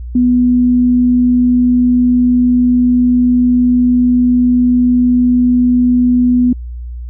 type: tone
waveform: sine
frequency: 246.9 Hz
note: B3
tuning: in tune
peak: -7 dBFS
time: 0.15-6.53 s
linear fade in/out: 5 ms
effects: added 60 Hz sine -22 dBFS peak until 7.09 s